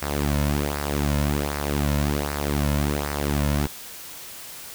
sawtooth tone with flanger, 72.5 Hz, D2, 22 cents flat, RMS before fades -24 dBFS, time 0.02-3.67 s, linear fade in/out 5 ms, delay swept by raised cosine 0.29 to 2.59 ms, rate 1.3 Hz, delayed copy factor -0.65, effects white hiss -39 dBFS RMS until 4.74 s

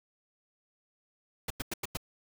pink noise bursts, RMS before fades -34 dBFS, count 5, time 1.48-1.972 s, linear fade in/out 5 ms, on 24 ms, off 93 ms, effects none

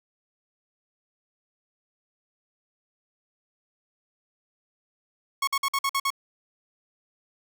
sawtooth tone bursts, 1100 Hz, C#6, 14 cents flat, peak -19 dBFS, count 7, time 5.42-6.104 s, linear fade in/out 5 ms, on 54 ms, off 51 ms, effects none

